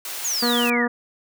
white high-pass noise, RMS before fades -31 dBFS, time 0.05-0.7 s, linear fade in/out 2 ms, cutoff 500 Hz, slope 12 dB/octave
sine exponential sweep, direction down, 7060 to 1700 Hz, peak -22 dBFS, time 0.24-0.86 s, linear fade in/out 10 ms
harmonic tone, 240 Hz, B3, 49 cents flat, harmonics 1 / 2 / 3 / 4 / 5 / 6 / 7 / 8, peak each -22 / -25 / -31 / -32 / -30 / -33 / -32 / -35 dBFS, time 0.42-0.88 s, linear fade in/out 10 ms
effects none

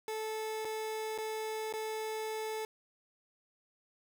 30% pulse tone with dropouts, 436.7 Hz, A4, 13 cents flat, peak -33 dBFS, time 0.08-2.65 s, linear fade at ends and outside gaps 1 ms, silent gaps 0.648-0.652 / 1.178-1.185 / 1.726-1.737 s, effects none

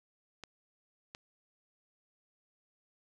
clicks, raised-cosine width 0.2 ms, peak -27 dBFS, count 2, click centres 0.437 / 1.149 s, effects none

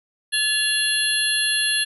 sine tone cluster, 1720 / 2779 / 3372 / 4188 / 11040 Hz, A6 / F7 / G#7 / C8 / F9, -40 / -9 / +26 / +1 / -21 cents, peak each -25 dBFS, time 0.32-1.85 s, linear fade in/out 20 ms, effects none

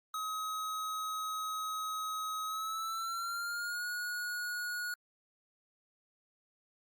square tone with pitch glide, 1270 to 1450.4 Hz, D#6 to F#6, +35 to -35 cents, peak -36 dBFS, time 0.14-4.94 s, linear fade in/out 2 ms, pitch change +230 cents, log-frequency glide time 2.46-3.85 s, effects Opus 48 kbps

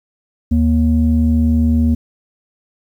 sine tone pair together, 78.87 / 236.5 Hz, D#2 / A#3, +24 / +25 cents, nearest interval octave + perfect fifth, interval 1901 cents, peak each -12 dBFS, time 0.51-1.95 s, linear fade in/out 10 ms, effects tanh soft clip ceiling -6 dBFS + 8-bit

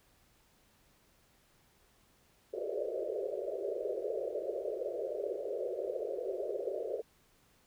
pink band-pass noise, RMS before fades -37 dBFS, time 2.53-7.02 s, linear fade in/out 10 ms, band 370 to 630 Hz, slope 96 dB/octave, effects pink hiss -68 dBFS RMS until 7.66 s

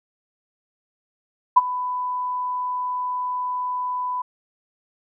sine tone with ADSR envelope, 997 Hz, B5, 16 cents sharp, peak -6 dBFS, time 1.56-4.22 s, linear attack 13 ms, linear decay 29 ms, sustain -17 dB, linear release 6 ms, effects none

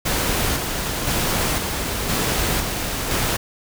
pink noise with tremolo, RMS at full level -21 dBFS, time 0.05-3.37 s, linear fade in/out 10 ms, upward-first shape square, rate 0.98 Hz, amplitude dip 35%, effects none

